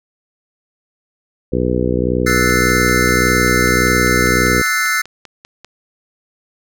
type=harmonic tone; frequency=61.74 Hz; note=B1; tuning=in tune; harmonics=1 / 2 / 3 / 4 / 5 / 6 / 7 / 8; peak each=-22 / -22 / -22 / -22 / -22 / -22 / -22 / -22 dBFS; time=1.52-4.62 s; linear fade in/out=10 ms
type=chord; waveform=square; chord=F# half-diminished seventh; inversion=third; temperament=equal; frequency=1318.5 / 1480 / 1760 / 2093 Hz; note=E6 / F#6 / A6 / C7; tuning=0 / 0 / 0 / 0 cents; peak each=-22 / -21 / -21 / -19 dBFS; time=2.26-5.02 s; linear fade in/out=10 ms
type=click train; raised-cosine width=0.2 ms; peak=-19 dBFS; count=18; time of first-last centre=2.3-5.646 s; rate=5.08 Hz
effects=none